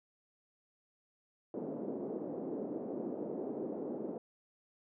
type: band-pass noise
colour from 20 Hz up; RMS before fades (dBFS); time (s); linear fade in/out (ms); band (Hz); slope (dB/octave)
white; -40; 1.54-4.18; 2; 210 to 480; 24
effects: none